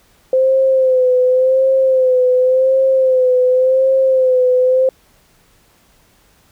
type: tone with vibrato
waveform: sine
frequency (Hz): 517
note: C5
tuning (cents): -21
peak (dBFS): -9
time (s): 0.33-4.89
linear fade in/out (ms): 2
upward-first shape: sine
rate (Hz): 0.9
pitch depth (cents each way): 45
effects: pink hiss -53 dBFS RMS until 6.51 s